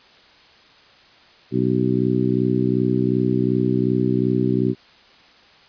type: harmonic tone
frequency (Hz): 62.7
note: B1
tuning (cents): +27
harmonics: 2 / 3 / 4 / 5 / 6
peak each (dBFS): -23 / -23 / -23 / -23 / -23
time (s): 1.51-4.75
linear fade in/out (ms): 50
effects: white hiss -50 dBFS RMS until 5.68 s + resampled to 11025 Hz